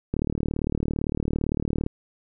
click train, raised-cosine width 3 ms, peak -12 dBFS, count 66, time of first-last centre 0.14-1.864 s, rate 37.7 Hz, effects none

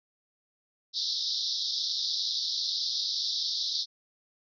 pink band-pass noise, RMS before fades -31 dBFS, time 0.93-3.86 s, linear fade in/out 50 ms, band 3600 to 5500 Hz, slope 96 dB/octave, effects none

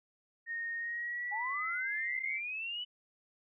sine tone with pitch glide, 1851 to 2090 Hz, A#6 to C7, -13 to -2 cents, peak -35 dBFS, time 0.46-2.41 s, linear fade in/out 50 ms, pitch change +211 cents, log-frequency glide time 0.78-1.95 s
sine linear sweep, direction up, 803 to 2997 Hz, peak -36 dBFS, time 1.31-2.85 s, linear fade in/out 20 ms
effects none

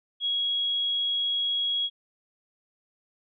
sine tone, 3316 Hz, G#7, 3 cents flat, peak -24 dBFS, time 0.2-1.9 s, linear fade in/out 50 ms, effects none

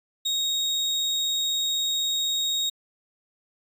35% pulse tone, 3756 Hz, A#7, 12 cents sharp, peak -21 dBFS, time 0.25-2.7 s, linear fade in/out 10 ms, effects resampled to 32000 Hz

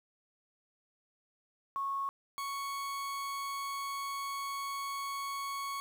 sine / 40% pulse tone pair in turn, 1100 / 1109.6 Hz, C#6 / C#6, -14 / +1 cents, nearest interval unison, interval 15 cents, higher second, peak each -32 / -35 dBFS, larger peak first, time 1.76-2.09 / 2.38-5.8 s, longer second, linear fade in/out 0 ms, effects 10-bit

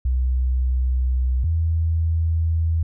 sine tone pair in turn, 63.5 / 81.76 Hz, B1 / E2, +49 / -14 cents, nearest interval major third, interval 437 cents, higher second, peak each -17 dBFS, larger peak neither, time 0.05-1.44 / 1.44-2.83 s, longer neither, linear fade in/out 5 ms, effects none

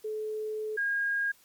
sine tone pair in turn, 431 / 1627.2 Hz, A4 / G#6, -36 / -36 cents, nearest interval octave + major seventh, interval 2300 cents, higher second, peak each -31 / -26 dBFS, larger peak second, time 0.04-0.77 / 0.77-1.32 s, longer first, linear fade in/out 10 ms, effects white hiss -61 dBFS RMS until 1.44 s + MP3 96 kbps

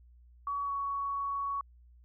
sine tone with pitch glide, 1130 to 1118.3 Hz, C#6 to C#6, +33 to +15 cents, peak -31 dBFS, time 0.47-1.61 s, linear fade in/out 2 ms, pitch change -18 cents, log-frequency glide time 0.65-0.71 s, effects added 60 Hz sine -55 dBFS peak until 2.04 s

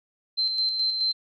sine tone with tremolo, 4107 Hz, C8, 33 cents flat, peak -21 dBFS, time 0.37-1.13 s, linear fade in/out 20 ms, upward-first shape square, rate 4.7 Hz, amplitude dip 40%, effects none

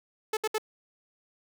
sawtooth tone bursts, 433.5 Hz, A4, 26 cents flat, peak -22 dBFS, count 3, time 0.33-0.582 s, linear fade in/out 5 ms, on 40 ms, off 66 ms, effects none

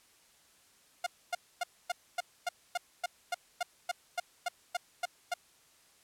sawtooth tone bursts, 709 Hz, F5, 26 cents sharp, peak -26 dBFS, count 16, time 1.04-5.34 s, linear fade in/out 5 ms, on 25 ms, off 260 ms, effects white hiss -64 dBFS RMS until 6.03 s + low-pass 11000 Hz 12 dB/octave

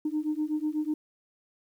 sine beating tone pair, 301.4 / 309.5 Hz, D4 / D#4, +45 / -9 cents, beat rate 8.1 Hz, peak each -29 dBFS, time 0.05-0.94 s, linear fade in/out 5 ms, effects tanh soft clip ceiling -21 dBFS + 10-bit

